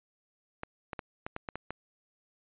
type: clicks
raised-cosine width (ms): 0.5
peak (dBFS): -21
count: 8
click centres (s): 0.634 / 0.932 / 0.992 / 1.265 / 1.364 / 1.488 / 1.556 / 1.706
effects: resampled to 8000 Hz